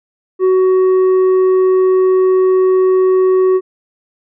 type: tone with tanh clipping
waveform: sine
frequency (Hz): 373.7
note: F#4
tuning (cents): +17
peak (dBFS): -9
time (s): 0.39-3.61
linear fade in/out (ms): 50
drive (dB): 5
effects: none